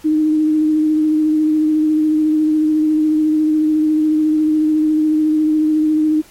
sine tone with vibrato, 308.8 Hz, D#4, 13 cents flat, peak -11 dBFS, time 0.04-6.22 s, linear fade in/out 20 ms, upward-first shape sine, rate 14 Hz, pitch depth 19 cents each way, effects pink hiss -45 dBFS RMS until 6.3 s + MP3 64 kbps

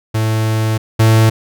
45% pulse tone pair in turn, 110 / 111.02 Hz, A2 / A2, 0 / +16 cents, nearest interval unison, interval 16 cents, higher second, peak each -13 / -7 dBFS, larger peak second, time 0.14-0.78 / 0.99-1.3 s, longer first, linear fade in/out 10 ms, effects none

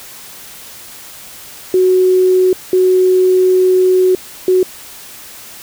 sine tone bursts at uneven times, 370 Hz, F#4, in tune, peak -7 dBFS, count 3, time 1.74-2.53 / 2.73-4.15 / 4.48-4.63 s, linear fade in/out 2 ms, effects white hiss -34 dBFS RMS until 5.62 s

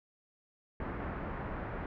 pink low-pass noise, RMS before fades -39 dBFS, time 0.8-1.86 s, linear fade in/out 2 ms, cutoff 1800 Hz, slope 24 dB/octave, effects none

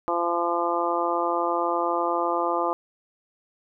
harmonic tone, 171.8 Hz, F3, 28 cents flat, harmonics 2 / 3 / 4 / 5 / 6 / 7, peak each -29 / -29 / -29 / -29 / -29 / -29 dBFS, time 0.08-2.73 s, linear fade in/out 0 ms, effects none

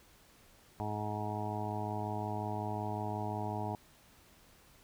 harmonic tone, 105.5 Hz, G#2, 28 cents sharp, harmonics 1 / 2 / 3 / 4 / 6 / 7 / 8 / 9, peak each -39 / -43 / -45 / -45 / -45 / -42 / -43 / -44 dBFS, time 0.8-3.75 s, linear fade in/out 0 ms, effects pink hiss -62 dBFS RMS until 4.83 s

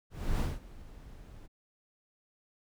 brown noise with ADSR envelope, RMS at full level -28 dBFS, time 0.1-1.48 s, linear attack 300 ms, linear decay 190 ms, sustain -21 dB, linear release 28 ms, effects none

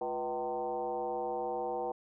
sine tone with frequency modulation, 629 Hz, D#5, 19 cents sharp, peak -32 dBFS, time 0.01-1.92 s, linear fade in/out 5 ms, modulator 139 Hz, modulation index 1.9, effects none

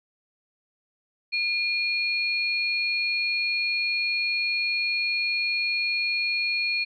sine tone pair together, 2425 / 4310 Hz, D#7 / C#8, -45 / -49 cents, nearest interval minor seventh, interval 996 cents, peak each -24 / -29 dBFS, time 1.32-6.85 s, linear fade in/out 20 ms, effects none

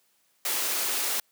white high-pass noise, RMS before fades -28 dBFS, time 0.45-1.2 s, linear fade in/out 2 ms, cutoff 270 Hz, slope 24 dB/octave, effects white hiss -68 dBFS RMS until 1.31 s + high-pass 150 Hz 12 dB/octave

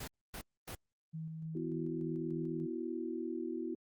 pink noise bursts, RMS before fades -44 dBFS, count 3, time 0-0.751 s, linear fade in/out 5 ms, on 77 ms, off 260 ms
sine tone with tremolo, 160 Hz, D#3, 49 cents sharp, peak -39 dBFS, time 1.13-2.67 s, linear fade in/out 20 ms, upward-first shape square, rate 3.4 Hz, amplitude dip 25%
sine chord, B suspended fourth, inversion none, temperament equal, 246.9 / 329.6 / 370 Hz, B3 / E4 / F#4, 0 / 0 / 0 cents, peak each -42 / -39 / -42 dBFS, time 1.55-3.75 s, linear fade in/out 5 ms
effects Opus 48 kbps

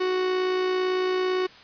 45% pulse tone with amplitude modulation, 370 Hz, F#4, in tune, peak -21 dBFS, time 0-1.47 s, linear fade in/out 10 ms, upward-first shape sine, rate 57.9 Hz, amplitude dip 30%, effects white hiss -48 dBFS RMS until 1.63 s + resampled to 11025 Hz

